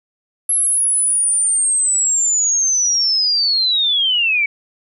sine linear sweep, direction down, 11170 to 2248 Hz, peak -13 dBFS, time 0.49-4.46 s, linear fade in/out 5 ms, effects none

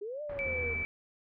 sine linear two-way sweep, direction up then down, 392 to 605 to 457.3 Hz, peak -36 dBFS, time 0.01-0.74 s, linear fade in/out 10 ms, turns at 0.22 s
pink low-pass noise, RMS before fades -47 dBFS, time 0.29-0.85 s, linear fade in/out 5 ms, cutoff 2100 Hz, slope 24 dB/octave
sine tone, 2314 Hz, D7, 26 cents flat, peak -32 dBFS, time 0.39-0.85 s, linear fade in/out 0 ms
harmonic tone, 79.6 Hz, D#2, 40 cents sharp, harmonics 1 / 3 / 5 / 6, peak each -39 / -51 / -52 / -54 dBFS, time 0.46-0.83 s, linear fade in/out 5 ms
effects none

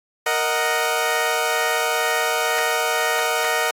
15% pulse chord, D# minor, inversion second, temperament equal, 466.2 / 622.3 / 740 Hz, A#4 / D#5 / F#5, 0 / 0 / 0 cents, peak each -17 dBFS, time 0.26-3.71 s, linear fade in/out 5 ms, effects AAC 64 kbps

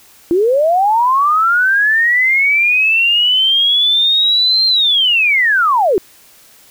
sine linear two-way sweep, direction up then down, 326.6 to 4186 to 340.6 Hz, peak -9 dBFS, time 0.31-5.98 s, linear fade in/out 0 ms, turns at 4.66 s, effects white hiss -45 dBFS RMS until 6.7 s

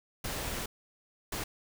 pink noise bursts at uneven times, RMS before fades -36 dBFS, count 2, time 0.24-0.66 / 1.32-1.44 s, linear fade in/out 5 ms, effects none

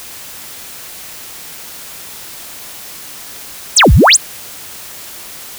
sine exponential two-way sweep, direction down then up, 10720 to 47.8 to 10720 Hz, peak -3 dBFS, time 3.76-4.17 s, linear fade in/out 10 ms, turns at 3.93 s, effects white hiss -31 dBFS RMS until 5.58 s

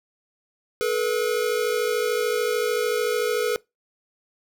square tone pair together, 430.3 / 483.8 Hz, A4 / B4, -39 / -36 cents, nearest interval major second, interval 203 cents, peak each -25 dBFS, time 0.81-3.56 s, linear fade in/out 0 ms, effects noise-tail reverb RT60 0.2 s tail -22 dB re dry

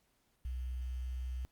sine tone with quantisation, 62.8 Hz, B1, 30 cents sharp, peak -36 dBFS, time 0.45-1.45 s, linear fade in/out 0 ms, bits 10, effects pink hiss -75 dBFS RMS until 1.51 s + Opus 48 kbps

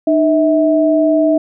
sine tone pair together, 305 / 646.3 Hz, D#4 / E5, -34 / -34 cents, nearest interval octave + minor second, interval 1300 cents, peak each -12 dBFS, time 0.07-1.38 s, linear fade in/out 5 ms, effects none

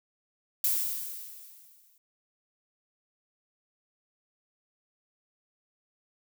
violet noise with exponential decay, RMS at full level -25 dBFS, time 0.64-1.98 s, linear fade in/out 2 ms, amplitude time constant 290 ms, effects none

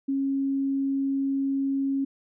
sine tone, 273.2 Hz, C#4, 25 cents flat, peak -23 dBFS, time 0.08-2.05 s, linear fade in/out 10 ms, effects none

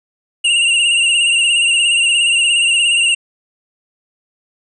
square tone with vibrato, 2794 Hz, F7, in tune, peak -11 dBFS, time 0.44-3.15 s, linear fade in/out 10 ms, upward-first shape sine, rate 17 Hz, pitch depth 55 cents each way, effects resampled to 22050 Hz

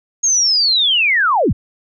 sine linear sweep, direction down, 6610 to 34.02 Hz, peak -11 dBFS, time 0.23-1.53 s, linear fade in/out 10 ms, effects none

